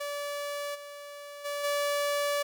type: tone with level steps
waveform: sawtooth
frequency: 577 Hz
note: D5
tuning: 31 cents flat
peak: -29 / -38 / -28 / -23 dBFS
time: 0-2.43 s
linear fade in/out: 10 ms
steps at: 0.74 / 1.44 / 1.63 s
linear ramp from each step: 20 ms
effects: none